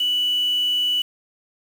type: tone with quantisation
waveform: sine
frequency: 2960 Hz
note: F#7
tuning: in tune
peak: -18 dBFS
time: 0-1.02 s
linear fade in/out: 5 ms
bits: 6
effects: none